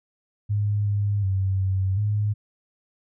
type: tone with pitch steps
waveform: sine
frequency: 103.4 / 102.1 / 95.9 / 95.3 / 104.5 Hz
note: G#2 / G#2 / G2 / G2 / G#2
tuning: -7 / -29 / -37 / -48 / +11 cents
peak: -20 dBFS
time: 0.49-2.34 s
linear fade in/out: 20 ms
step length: 370 ms
effects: none